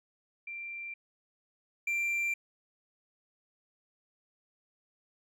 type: tone pair in turn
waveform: sine / triangle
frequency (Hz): 2362 / 2362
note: D7 / D7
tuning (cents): +9 / +9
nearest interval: unison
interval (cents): 0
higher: neither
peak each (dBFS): -38 / -27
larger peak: second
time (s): 0.47-0.94 / 1.87-2.34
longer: neither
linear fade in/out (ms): 5
effects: none